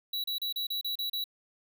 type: tone bursts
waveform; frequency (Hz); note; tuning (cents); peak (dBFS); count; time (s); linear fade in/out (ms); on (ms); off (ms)
square; 3921; B7; -13; -31; 8; 0.13-1.241; 5; 110; 33
effects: none